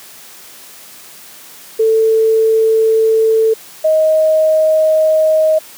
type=tone pair in turn; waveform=sine; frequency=444 / 627.9 Hz; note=A4 / D#5; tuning=+16 / +16 cents; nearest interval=tritone; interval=600 cents; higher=second; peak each=-8 dBFS; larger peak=neither; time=1.79-3.54 / 3.84-5.59 s; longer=neither; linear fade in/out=10 ms; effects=white hiss -37 dBFS RMS until 5.77 s + high-pass 150 Hz 12 dB/octave